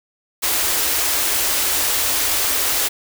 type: band-stop noise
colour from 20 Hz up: white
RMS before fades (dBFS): -19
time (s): 0.42-2.89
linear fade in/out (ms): 20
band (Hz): 100 to 260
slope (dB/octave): 48
effects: none